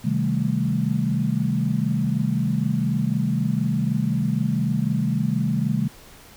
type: chord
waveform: sine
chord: A half-diminished seventh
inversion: first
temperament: equal with one note detuned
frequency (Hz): 130.81 / 157.1 / 196 / 220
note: C3 / Eb3 / G3 / A3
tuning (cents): 0 / +17 / 0 / 0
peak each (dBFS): -25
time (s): 0.04-5.88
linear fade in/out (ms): 10
effects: pink hiss -47 dBFS RMS until 6.36 s